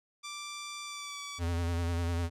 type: tone with pitch glide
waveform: 10% pulse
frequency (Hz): 1175 to 1146.2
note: D6 to D6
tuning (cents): +1 to -42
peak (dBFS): -31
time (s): 0.23-1.4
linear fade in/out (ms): 20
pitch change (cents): -43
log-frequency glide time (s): 0.84-1.2
type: tone with vibrato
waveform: square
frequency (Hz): 85.3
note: F2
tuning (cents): -40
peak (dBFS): -30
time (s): 1.38-2.3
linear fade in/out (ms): 50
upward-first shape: sine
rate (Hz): 10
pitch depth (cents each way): 40
effects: low-pass 11000 Hz 12 dB/octave